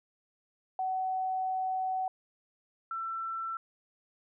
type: tone pair in turn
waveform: sine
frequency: 752 / 1339.9 Hz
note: F#5 / E6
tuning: +28 / +28 cents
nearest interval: minor seventh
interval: 1000 cents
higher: second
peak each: -29 / -33 dBFS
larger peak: first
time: 0.79-2.08 / 2.91-3.57 s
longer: first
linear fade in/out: 2 ms
effects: none